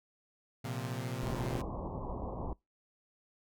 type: chord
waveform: sawtooth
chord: Bb suspended second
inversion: none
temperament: equal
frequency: 116.54 / 130.81 / 174.61 Hz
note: Bb2 / C3 / F3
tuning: 0 / 0 / 0 cents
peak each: -35 / -35 / -41 dBFS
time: 0.64-1.62 s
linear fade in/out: 10 ms
type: low-pass noise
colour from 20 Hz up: pink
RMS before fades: -39 dBFS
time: 1.23-2.53 s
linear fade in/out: 2 ms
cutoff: 1100 Hz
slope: 96 dB/octave
effects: noise-tail reverb RT60 0.2 s tail -24 dB re dry